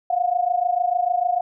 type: tone pair together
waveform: sine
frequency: 701.3 / 728 Hz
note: F5 / F#5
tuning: +7 / -28 cents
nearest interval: minor second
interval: 65 cents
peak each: -21 dBFS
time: 0.1-1.41 s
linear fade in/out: 5 ms
effects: none